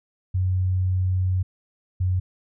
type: tone pair in turn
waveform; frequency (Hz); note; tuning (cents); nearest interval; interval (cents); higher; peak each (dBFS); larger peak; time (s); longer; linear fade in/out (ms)
sine; 92.5 / 91.91; F#2 / F#2; 0 / -11; unison; 11; first; -19; neither; 0.34-1.43 / 2-2.2; first; 10
effects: none